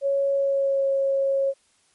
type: tone with pitch glide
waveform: sine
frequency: 554.4 to 546.1 Hz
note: C#5 to C#5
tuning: 0 to -26 cents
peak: -19 dBFS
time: 0.01-1.54 s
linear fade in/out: 50 ms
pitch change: -26 cents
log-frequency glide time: 0.33-0.86 s
effects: white hiss -63 dBFS RMS until 1.94 s + MP3 48 kbps